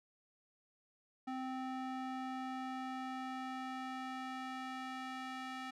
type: tone with band-pass filter sweep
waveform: square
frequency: 260 Hz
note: C4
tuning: 11 cents flat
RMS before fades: -43 dBFS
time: 1.27-5.71 s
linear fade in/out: 10 ms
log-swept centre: 740 to 1700 Hz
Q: 0.76
effects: none